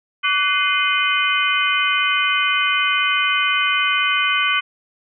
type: tone cluster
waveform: sine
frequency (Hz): 1151 / 1495 / 2089 / 2476 / 3027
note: D6 / F#6 / C7 / D#7 / F#7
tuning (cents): -35 / +17 / -3 / -9 / +39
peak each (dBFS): -22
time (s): 0.23-4.61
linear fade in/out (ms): 20
effects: none